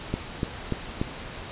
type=click train; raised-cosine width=3 ms; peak=-12 dBFS; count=4; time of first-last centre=0.14-1.015 s; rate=3.43 Hz; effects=pink hiss -38 dBFS RMS until 1.51 s + resampled to 8000 Hz